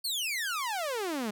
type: exponential sweep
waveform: sawtooth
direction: down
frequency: 4562 to 199.6 Hz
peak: -27 dBFS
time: 0.04-1.31 s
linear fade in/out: 10 ms
effects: none